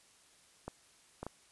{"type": "clicks", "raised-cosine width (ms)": 1, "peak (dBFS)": -26, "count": 3, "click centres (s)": [0.68, 1.23, 1.266], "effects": ["white hiss -64 dBFS RMS until 1.51 s", "resampled to 24000 Hz"]}